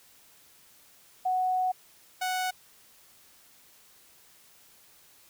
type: tone pair in turn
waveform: sine / sawtooth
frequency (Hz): 740 / 740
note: F#5 / F#5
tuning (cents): 0 / 0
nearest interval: unison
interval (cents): 0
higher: neither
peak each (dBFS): -24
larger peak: neither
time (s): 1.25-1.72 / 2.21-2.51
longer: first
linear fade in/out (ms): 10
effects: white hiss -58 dBFS RMS until 5.29 s